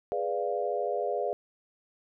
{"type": "chord", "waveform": "sine", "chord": "G# diminished seventh", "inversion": "none", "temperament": "equal", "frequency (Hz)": [415.3, 493.9, 587.3, 698.5], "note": ["G#4", "B4", "D5", "F5"], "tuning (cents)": [0, 0, 0, 0], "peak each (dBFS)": -33, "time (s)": [0.12, 1.33], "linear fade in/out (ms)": 0, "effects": []}